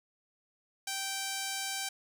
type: tone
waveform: 5% pulse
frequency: 780 Hz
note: G5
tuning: 9 cents flat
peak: -22 dBFS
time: 0.87-1.89 s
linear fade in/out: 5 ms
effects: none